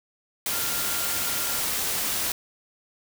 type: tone in noise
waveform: sine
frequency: 1396.9 Hz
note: F6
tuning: in tune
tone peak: -38 dBFS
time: 0.51-1.6 s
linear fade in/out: 2 ms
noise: white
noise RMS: -27 dBFS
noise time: 0.46-2.32 s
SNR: -14 dB
effects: none